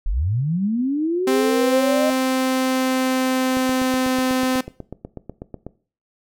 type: linear sweep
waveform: sine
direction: up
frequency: 31.84 to 620 Hz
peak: -18 dBFS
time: 0.06-2.1 s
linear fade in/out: 0 ms
type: tone with pitch glide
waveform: sawtooth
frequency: 261.6 to 257.7 Hz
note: C4 to C4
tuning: 0 to -26 cents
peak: -14 dBFS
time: 1.27-4.61 s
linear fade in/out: 5 ms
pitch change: -26 cents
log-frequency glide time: 1.43-4.16 s
type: click train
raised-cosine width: 2 ms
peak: -18 dBFS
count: 18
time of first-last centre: 3.57-5.666 s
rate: 8.11 Hz
effects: noise-tail reverb RT60 0.4 s tail -18 dB re dry